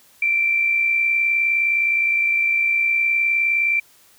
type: tone with amplitude modulation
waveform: sine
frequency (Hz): 2349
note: D7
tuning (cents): 0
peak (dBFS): -14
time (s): 0.22-3.8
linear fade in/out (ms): 5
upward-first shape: sine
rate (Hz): 59.5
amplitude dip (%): 40
effects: white hiss -53 dBFS RMS until 4.18 s